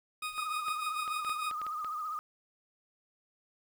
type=tone with tremolo; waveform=20% pulse; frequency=1244.5 Hz; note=D#6; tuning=in tune; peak=-28 dBFS; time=0.22-1.51 s; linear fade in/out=5 ms; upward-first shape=triangle; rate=6.7 Hz; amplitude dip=80%
type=tone with vibrato; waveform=sine; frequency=1239 Hz; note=D#6; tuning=8 cents flat; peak=-34 dBFS; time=0.38-2.19 s; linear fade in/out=0 ms; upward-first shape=triangle; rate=15 Hz; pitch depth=76 cents each way
type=clicks; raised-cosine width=0.3 ms; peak=-29 dBFS; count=8; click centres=0.683 / 1.078 / 1.248 / 1.295 / 1.512 / 1.616 / 1.666 / 1.846 s
effects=9-bit